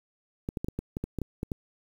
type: clicks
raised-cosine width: 3 ms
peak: -18 dBFS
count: 11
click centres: 0.489 / 0.572 / 0.645 / 0.685 / 0.79 / 0.969 / 1.04 / 1.187 / 1.217 / 1.431 / 1.518 s
effects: 8-bit